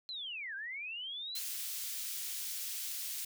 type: linear two-way sweep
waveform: sine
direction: down then up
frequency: 4154 to 1536 to 4154 Hz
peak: -39 dBFS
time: 0.09-1.39 s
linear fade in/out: 0 ms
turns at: 0.55 s
type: high-pass noise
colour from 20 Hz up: white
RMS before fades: -40 dBFS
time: 1.35-3.25 s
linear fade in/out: 5 ms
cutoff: 2900 Hz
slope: 12 dB/octave
effects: none